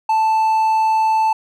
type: tone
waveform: triangle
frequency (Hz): 880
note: A5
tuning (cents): 0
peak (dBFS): -11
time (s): 0.09-1.33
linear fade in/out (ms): 5
effects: none